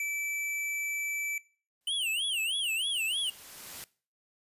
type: tone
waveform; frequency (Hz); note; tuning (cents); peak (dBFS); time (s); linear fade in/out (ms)
square; 2316; D7; -25; -31; 0-1.38; 2
type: noise with exponential growth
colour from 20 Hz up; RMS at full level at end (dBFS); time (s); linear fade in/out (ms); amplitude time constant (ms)
white; -41; 1.81-3.84; 1; 440
type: tone with vibrato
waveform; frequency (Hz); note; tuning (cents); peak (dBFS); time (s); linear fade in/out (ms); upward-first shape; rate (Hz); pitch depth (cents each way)
square; 2960; F#7; 0; -29; 1.87-3.3; 5; sine; 3.2; 230
effects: noise-tail reverb RT60 0.4 s tail -21 dB re dry + resampled to 32000 Hz